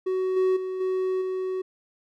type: tone with level steps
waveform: triangle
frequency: 373.9 Hz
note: F#4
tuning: 18 cents sharp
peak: -21 / -17 / -26 / -21 / -24 dBFS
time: 0.06-1.62 s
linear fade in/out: 10 ms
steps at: 0.36 / 0.56 / 0.8 / 1.21 s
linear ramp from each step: 10 ms
effects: none